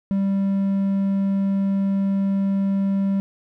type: tone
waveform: triangle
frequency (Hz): 196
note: G3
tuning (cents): 0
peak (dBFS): -16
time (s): 0.11-3.2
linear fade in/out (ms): 0
effects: none